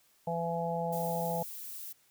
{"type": "harmonic tone", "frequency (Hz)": 168.3, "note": "E3", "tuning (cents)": 36, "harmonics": [1, 3, 4, 5], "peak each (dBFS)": [-36, -36, -36, -36], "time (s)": [0.27, 1.43], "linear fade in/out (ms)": 5}
{"type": "noise", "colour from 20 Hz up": "violet", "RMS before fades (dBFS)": -43, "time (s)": [0.92, 1.93], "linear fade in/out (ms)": 10}
{"effects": ["white hiss -67 dBFS RMS until 2.1 s"]}